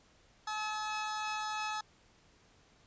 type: tone pair together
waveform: sawtooth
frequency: 857 / 1284 Hz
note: A5 / E6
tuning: -46 / -46 cents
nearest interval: perfect fifth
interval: 700 cents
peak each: -33 / -35 dBFS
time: 0.47-1.81 s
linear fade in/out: 5 ms
effects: pink hiss -65 dBFS RMS until 2.86 s + resampled to 16000 Hz